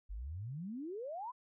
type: exponential sweep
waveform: sine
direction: up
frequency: 44.58 to 1046.5 Hz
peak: -40 dBFS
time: 0.09-1.32 s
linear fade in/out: 20 ms
effects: none